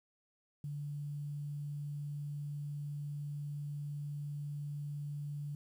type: tone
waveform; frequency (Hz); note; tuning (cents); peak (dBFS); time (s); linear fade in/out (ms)
sine; 145.7; D3; -13; -38; 0.64-5.55; 2
effects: 11-bit